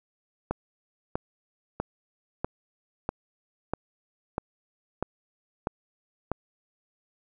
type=click train; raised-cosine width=1 ms; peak=-13 dBFS; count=10; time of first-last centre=0.51-6.316 s; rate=1.55 Hz; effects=none